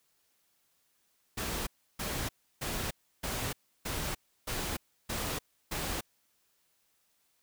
pink noise bursts, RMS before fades -35 dBFS, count 8, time 1.37-6.01 s, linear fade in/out 10 ms, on 300 ms, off 320 ms, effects white hiss -73 dBFS RMS until 7.42 s

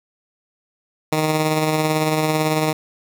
10% pulse tone with tremolo, 155.56 Hz, D#3, in tune, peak -7 dBFS, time 1.12-2.73 s, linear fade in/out 5 ms, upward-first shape triangle, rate 18 Hz, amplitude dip 40%, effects none

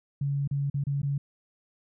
sine tone with dropouts, 140.7 Hz, C#3, 26 cents sharp, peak -25 dBFS, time 0.21-1.18 s, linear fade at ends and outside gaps 5 ms, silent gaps 0.476-0.511 / 0.7-0.742 / 0.839-0.868 / 1.018-1.03 s, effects none

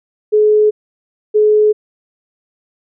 sine tone pair in turn, 424.9 / 424.9 Hz, G#4 / G#4, +40 / +40 cents, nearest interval unison, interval 0 cents, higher neither, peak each -7 dBFS, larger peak neither, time 0.32-0.71 / 1.34-1.73 s, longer neither, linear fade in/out 20 ms, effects none

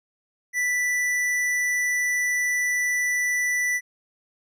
triangle tone with hard clipping, 1975.5 Hz, B6, in tune, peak -23 dBFS, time 0.53-3.81 s, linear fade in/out 50 ms, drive 15 dB, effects none

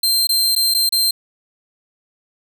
sawtooth tone with dropouts, 4149 Hz, C8, 15 cents flat, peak -11 dBFS, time 0.03-1.11 s, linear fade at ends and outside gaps 5 ms, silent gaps 0.271-0.291 / 0.552-0.561 / 0.74-0.746 / 0.892-0.923 s, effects none

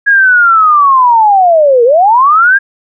sine linear two-way sweep, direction down then up, 1661.2 to 456.6 to 1640 Hz, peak -3 dBFS, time 0.06-2.59 s, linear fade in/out 20 ms, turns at 1.84 s, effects none

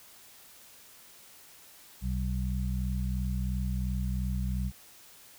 harmonic tone, 62.9 Hz, B1, 32 cents sharp, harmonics 1 / 2 / 3, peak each -30 / -35 / -35 dBFS, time 2.01-4.72 s, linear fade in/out 50 ms, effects white hiss -54 dBFS RMS until 5.38 s

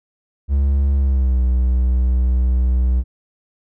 triangle tone with pitch glide, 69.3 to 62.46 Hz, C#2 to B1, 0 to +20 cents, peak -11 dBFS, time 0.48-3.04 s, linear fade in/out 50 ms, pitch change -180 cents, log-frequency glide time 0.94-1.41 s, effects none

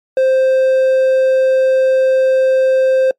triangle tone, 524 Hz, C5, 2 cents sharp, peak -7 dBFS, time 0.17-3.11 s, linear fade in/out 2 ms, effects noise-tail reverb RT60 0.1 s tail -24 dB re dry + MP3 64 kbps

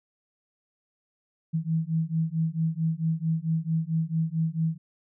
sine beating tone pair, 159.6 / 164.1 Hz, D#3 / E3, +44 / -8 cents, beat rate 4.5 Hz, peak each -27 dBFS, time 1.53-4.78 s, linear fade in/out 20 ms, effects none

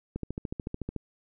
click train, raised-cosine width 3 ms, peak -20 dBFS, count 12, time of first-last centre 0.16-0.963 s, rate 13.7 Hz, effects none

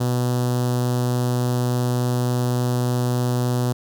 sawtooth tone with notch filter, 123.47 Hz, B2, in tune, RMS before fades -21 dBFS, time 0-3.73 s, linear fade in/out 10 ms, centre 2200 Hz, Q 0.75, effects none

